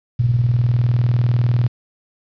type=tone with tremolo; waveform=sine; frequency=120.2 Hz; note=B2; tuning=46 cents flat; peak=-11 dBFS; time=0.19-1.68 s; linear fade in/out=10 ms; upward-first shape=square; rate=20 Hz; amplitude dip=50%; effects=resampled to 11025 Hz + 8-bit